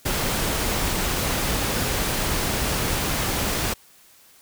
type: noise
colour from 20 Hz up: pink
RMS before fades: -24 dBFS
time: 0.05-3.74 s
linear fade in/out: 10 ms
effects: white hiss -53 dBFS RMS until 4.41 s